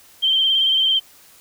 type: tone with vibrato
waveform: sine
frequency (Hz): 3136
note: G7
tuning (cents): 0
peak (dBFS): -14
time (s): 0.22-1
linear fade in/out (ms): 20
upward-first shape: sine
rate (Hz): 18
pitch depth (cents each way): 39
effects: white hiss -49 dBFS RMS until 1.4 s